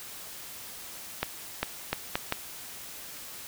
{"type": "accelerating click train", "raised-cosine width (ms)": 0.3, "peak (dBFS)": -10, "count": 5, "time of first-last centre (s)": [1.23, 2.324], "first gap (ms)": 400, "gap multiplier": 0.75, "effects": ["white hiss -43 dBFS RMS until 3.47 s"]}